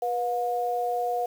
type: tone pair together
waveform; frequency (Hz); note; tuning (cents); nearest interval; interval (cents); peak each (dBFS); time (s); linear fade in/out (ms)
sine; 487.3 / 716.7; B4 / F5; -23 / +45; perfect fifth; 668; -29 / -26; 0.02-1.26; 5
effects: 8-bit